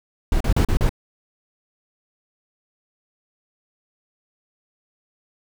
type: noise bursts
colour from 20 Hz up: brown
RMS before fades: -17 dBFS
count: 5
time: 0.32-0.893 s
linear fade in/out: 2 ms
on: 85 ms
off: 37 ms
effects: none